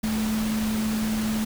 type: tone in noise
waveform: sine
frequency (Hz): 217.7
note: A3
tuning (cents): -18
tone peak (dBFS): -23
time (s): 0.03-1.45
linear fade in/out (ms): 10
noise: pink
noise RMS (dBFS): -33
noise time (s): 0.03-1.45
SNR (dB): +7
effects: none